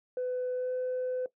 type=tone with pitch glide; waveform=sine; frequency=502 to 506.7 Hz; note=B4 to B4; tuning=+28 to +44 cents; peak=-28 dBFS; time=0.17-1.26 s; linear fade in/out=2 ms; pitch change=+16 cents; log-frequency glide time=0.54-0.72 s; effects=noise-tail reverb RT60 0.1 s tail -17 dB re dry + tanh soft clip ceiling -27 dBFS